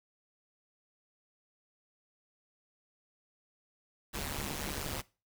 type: noise with amplitude modulation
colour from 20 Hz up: pink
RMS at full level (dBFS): -34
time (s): 4.13-5.02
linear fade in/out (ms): 20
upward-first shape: sine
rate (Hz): 145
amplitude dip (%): 90
effects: noise-tail reverb RT60 0.3 s tail -20 dB re dry